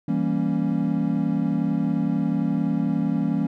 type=chord; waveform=triangle; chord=E diminished seventh; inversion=none; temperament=equal; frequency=164.81 / 196 / 233.1 / 277.2 Hz; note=E3 / G3 / Bb3 / Db4; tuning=0 / 0 / 0 / 0 cents; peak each=-24 dBFS; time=0.08-3.47 s; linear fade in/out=5 ms; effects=none